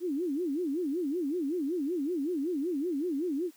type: tone with vibrato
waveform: sine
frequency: 314.9 Hz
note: D#4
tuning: 21 cents sharp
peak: -28 dBFS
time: 0-3.51 s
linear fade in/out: 50 ms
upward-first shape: sine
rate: 5.3 Hz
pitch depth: 270 cents each way
effects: white hiss -61 dBFS RMS until 3.56 s + high-pass 150 Hz 12 dB/octave